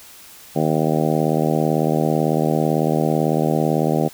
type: harmonic tone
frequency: 78 Hz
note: D#2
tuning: 5 cents sharp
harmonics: 2 / 3 / 4 / 5 / 6 / 7 / 8 / 9 / 10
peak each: -21 / -23 / -24 / -25 / -26 / -26 / -27 / -28 / -28 dBFS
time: 0.55-4.09 s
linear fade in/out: 20 ms
effects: white hiss -43 dBFS RMS until 4.13 s